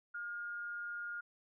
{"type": "tone with amplitude modulation", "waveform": "sine", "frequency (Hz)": 1421, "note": "F6", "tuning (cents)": 30, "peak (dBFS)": -38, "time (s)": [0.14, 1.21], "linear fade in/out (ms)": 10, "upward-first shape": "sine", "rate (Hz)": 184, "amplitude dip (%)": 35, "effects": []}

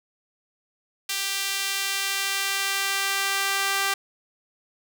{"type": "tone with high-pass filter sweep", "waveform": "sawtooth", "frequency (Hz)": 393, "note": "G4", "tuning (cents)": 4, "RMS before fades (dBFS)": -26, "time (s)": [1.09, 3.94], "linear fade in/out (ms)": 5, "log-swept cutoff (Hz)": [2900, 1300], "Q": 0.86, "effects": []}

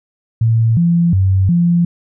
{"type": "tone with pitch steps", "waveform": "sine", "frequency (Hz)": [113.7, 170.7, 95.3, 172.5], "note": ["A#2", "F3", "G2", "F3"], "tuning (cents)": [-43, -39, -48, -21], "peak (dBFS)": -9, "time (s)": [0.41, 1.85], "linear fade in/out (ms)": 5, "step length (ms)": 360, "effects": []}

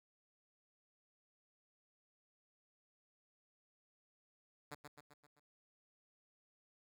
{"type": "tone with echo", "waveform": "5% pulse", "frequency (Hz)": 146.9, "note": "D3", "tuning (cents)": 1, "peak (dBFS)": -34, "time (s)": [4.71, 4.75], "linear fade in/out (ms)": 10, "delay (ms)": 130, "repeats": 5, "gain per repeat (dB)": -5, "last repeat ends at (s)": 5.4, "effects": []}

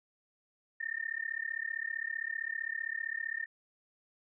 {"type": "tone with amplitude modulation", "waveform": "sine", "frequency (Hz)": 1815, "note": "A#6", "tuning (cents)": -47, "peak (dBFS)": -30, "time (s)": [0.8, 3.46], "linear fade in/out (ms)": 10, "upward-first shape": "sine", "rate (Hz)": 35.4, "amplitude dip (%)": 100, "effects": []}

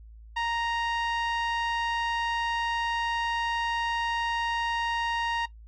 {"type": "tone with low-pass filter", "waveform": "sawtooth", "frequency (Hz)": 932.3, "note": "A#5", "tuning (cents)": 0, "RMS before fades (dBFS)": -29, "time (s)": [0.36, 5.46], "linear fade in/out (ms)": 10, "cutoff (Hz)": 3300, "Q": 1.1, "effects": ["noise-tail reverb RT60 0.1 s tail -17 dB re dry", "added 55 Hz sine -45 dBFS peak until 5.67 s"]}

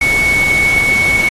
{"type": "tone in noise", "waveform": "sine", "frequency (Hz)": 2217, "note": "C#7", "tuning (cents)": 0, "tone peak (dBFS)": -10, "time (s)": [0.01, 1.29], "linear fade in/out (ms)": 5, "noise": "pink", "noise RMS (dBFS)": -22, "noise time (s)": [0.01, 1.29], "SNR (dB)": 9, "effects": ["AAC 32 kbps"]}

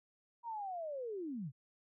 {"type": "linear sweep", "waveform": "sine", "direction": "down", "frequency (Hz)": [959, 116.3], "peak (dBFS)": -39, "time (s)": [0.43, 1.52], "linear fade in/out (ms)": 50, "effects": []}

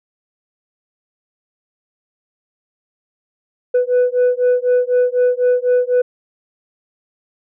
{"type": "beating tone pair", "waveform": "sine", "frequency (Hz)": [493.9, 497.9], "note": ["B4", "B4"], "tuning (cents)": [0, 14], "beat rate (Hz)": 4, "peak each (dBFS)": -13, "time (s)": [3.74, 6.02], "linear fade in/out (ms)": 10, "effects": ["tanh soft clip ceiling -9 dBFS"]}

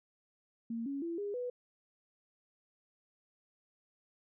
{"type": "tone with pitch steps", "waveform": "sine", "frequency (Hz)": [230, 278.3, 336.7, 407.5, 493], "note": ["A#3", "C#4", "E4", "G#4", "B4"], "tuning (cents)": [-23, 7, 37, -33, -3], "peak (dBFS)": -35, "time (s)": [0.7, 1.5], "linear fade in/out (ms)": 5, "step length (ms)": 160, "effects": []}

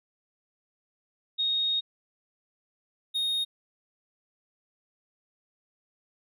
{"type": "tone pair in turn", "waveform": ["sine", "triangle"], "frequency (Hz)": [3729, 3716], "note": ["A#7", "A#7"], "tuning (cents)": [0, -6], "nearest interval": "unison", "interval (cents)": 6, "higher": "first", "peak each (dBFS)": -24, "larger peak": "neither", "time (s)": [[1.38, 1.81], [3.14, 3.45]], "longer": "first", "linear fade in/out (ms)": 20, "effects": []}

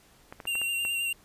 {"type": "clicks", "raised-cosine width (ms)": 0.5, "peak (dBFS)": -25, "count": 6, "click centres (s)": [0.325, 0.402, 0.454, 0.554, 0.616, 0.851]}
{"type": "tone with vibrato", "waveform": "square", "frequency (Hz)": 2768, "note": "F7", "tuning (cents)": -16, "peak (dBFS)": -28, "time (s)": [0.47, 1.13], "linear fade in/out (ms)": 5, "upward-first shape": "sine", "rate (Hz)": 9.4, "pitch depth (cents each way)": 23}
{"effects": ["pink hiss -59 dBFS RMS until 1.24 s", "resampled to 32000 Hz"]}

